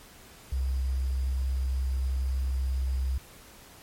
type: tone with sample-and-hold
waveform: sine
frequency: 65.41 Hz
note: C2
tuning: in tune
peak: -25 dBFS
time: 0.52-3.18 s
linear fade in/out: 5 ms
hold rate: 4900 Hz
effects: pink hiss -51 dBFS RMS until 3.82 s + MP3 64 kbps